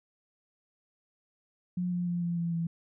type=tone with pitch steps; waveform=sine; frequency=179.1 / 176.63 / 174.2 / 171.8 / 169.44 / 167.11 Hz; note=F3 / F3 / F3 / F3 / E3 / E3; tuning=+44 / +20 / -4 / -28 / +48 / +24 cents; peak=-28 dBFS; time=1.77-2.67 s; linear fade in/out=5 ms; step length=150 ms; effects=none